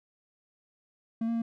triangle tone with pitch steps, 226.6 / 231.3 / 229.8 Hz, A#3 / A#3 / A#3, -49 / -13 / -25 cents, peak -25 dBFS, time 1.21-1.42 s, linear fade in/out 5 ms, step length 70 ms, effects none

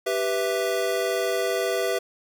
square chord, E minor, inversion first, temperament equal, 392 / 493.9 / 659.3 Hz, G4 / B4 / E5, 0 / 0 / 0 cents, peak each -28 dBFS, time 0.06-1.99 s, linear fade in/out 10 ms, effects none

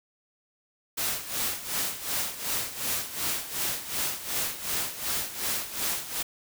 white noise with tremolo, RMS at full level -28 dBFS, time 0.97-6.23 s, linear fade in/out 10 ms, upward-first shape sine, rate 2.7 Hz, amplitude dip 75%, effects none

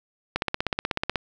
click train, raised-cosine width 0.3 ms, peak -8 dBFS, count 14, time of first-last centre 0.36-1.158 s, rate 16.3 Hz, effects none

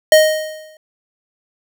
square tone with exponential decay, 622.3 Hz, D#5, in tune, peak -4 dBFS, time 0.12-0.77 s, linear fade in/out 2 ms, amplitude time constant 140 ms, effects none

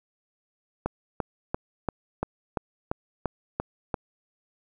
click train, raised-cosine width 1 ms, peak -12 dBFS, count 10, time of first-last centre 0.86-3.942 s, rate 2.92 Hz, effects 9-bit

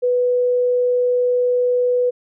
sine tone, 493.9 Hz, B4, in tune, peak -14 dBFS, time 0.02-2.11 s, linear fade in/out 20 ms, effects none

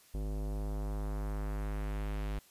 square tone with low-pass filter sweep, 51.4 Hz, G#1, 17 cents flat, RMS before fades -36 dBFS, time 0.14-2.39 s, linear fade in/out 5 ms, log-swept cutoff 490 to 3600 Hz, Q 1, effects white hiss -62 dBFS RMS until 2.5 s + resampled to 32000 Hz

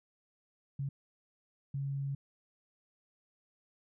sine tone bursts at uneven times, 138.59 Hz, C#3, in tune, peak -33 dBFS, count 2, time 0.79-0.89 / 1.74-2.15 s, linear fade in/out 5 ms, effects none

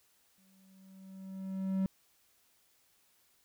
triangle tone with exponential growth, 190.9 Hz, G3, 46 cents flat, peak -25 dBFS, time 0.38-1.86 s, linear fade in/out 0 ms, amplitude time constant 320 ms, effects white hiss -70 dBFS RMS until 3.44 s

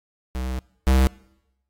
square tone pair in turn, 63.9 / 65.39 Hz, C2 / C2, -40 / 0 cents, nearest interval unison, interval 40 cents, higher second, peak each -26 / -15 dBFS, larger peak second, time 0.35-0.59 / 0.87-1.07 s, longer first, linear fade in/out 0 ms, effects noise-tail reverb RT60 0.9 s tail -24 dB re dry + AAC 48 kbps

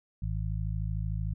harmonic tone, 53.3 Hz, G#1, 46 cents sharp, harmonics 1 / 2 / 3, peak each -32 / -33 / -37 dBFS, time 0.22-1.34 s, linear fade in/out 5 ms, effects none

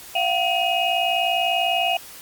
sine tone cluster, 689 / 749 / 2527 / 2870 Hz, F5 / F#5 / D#7 / F7, -24 / +21 / +26 / +47 cents, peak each -23 / -24 / -26 / -24 dBFS, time 0.15-1.97 s, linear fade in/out 5 ms, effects white hiss -41 dBFS RMS until 2.21 s + Opus 48 kbps

